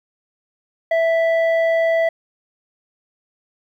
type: tone with low-pass filter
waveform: square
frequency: 659 Hz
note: E5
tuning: 1 cent flat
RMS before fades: -17 dBFS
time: 0.91-2.09 s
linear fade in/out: 5 ms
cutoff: 1500 Hz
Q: 4
effects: 9-bit